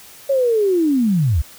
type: linear sweep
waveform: sine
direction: down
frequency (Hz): 560 to 62.1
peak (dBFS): -13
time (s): 0.29-1.42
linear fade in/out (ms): 10
effects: white hiss -42 dBFS RMS until 1.58 s